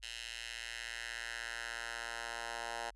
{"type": "tone with high-pass filter sweep", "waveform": "10% pulse", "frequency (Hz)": 116.54, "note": "A#2", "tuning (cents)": 0, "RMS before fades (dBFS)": -43, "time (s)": [0.02, 2.91], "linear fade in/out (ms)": 20, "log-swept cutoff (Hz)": [2800, 890], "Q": 1.9, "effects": ["added 45 Hz sine -58 dBFS peak until 2.95 s", "resampled to 24000 Hz"]}